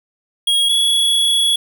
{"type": "tone pair in turn", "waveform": "square", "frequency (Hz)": [3298, 3367], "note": ["G#7", "G#7"], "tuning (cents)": [-13, 23], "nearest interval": "unison", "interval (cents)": 36, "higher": "second", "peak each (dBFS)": -13, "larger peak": "neither", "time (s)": [[0.47, 0.69], [0.69, 1.56]], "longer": "second", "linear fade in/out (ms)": 5, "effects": []}